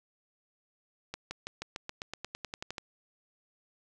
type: accelerating click train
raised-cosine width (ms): 0.2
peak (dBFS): -20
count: 15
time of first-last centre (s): 1.14-2.782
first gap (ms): 170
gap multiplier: 0.94
effects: none